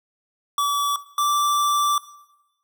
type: tone pair in turn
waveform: square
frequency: 1148 / 1168.7 Hz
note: D6 / D6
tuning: -40 / -9 cents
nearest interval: unison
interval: 31 cents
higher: second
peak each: -19 dBFS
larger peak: neither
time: 0.58-0.96 / 1.18-1.98 s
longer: second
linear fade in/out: 2 ms
effects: noise-tail reverb RT60 1.0 s tail -18 dB re dry